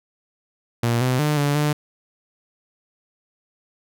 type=tone with pitch steps; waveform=sawtooth; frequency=118 / 127.4 / 149.9 / 144.1 / 148.9 Hz; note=A#2 / C3 / D3 / D3 / D3; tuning=+22 / -46 / +36 / -33 / +24 cents; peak=-14 dBFS; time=0.83-1.73 s; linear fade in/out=5 ms; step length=180 ms; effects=none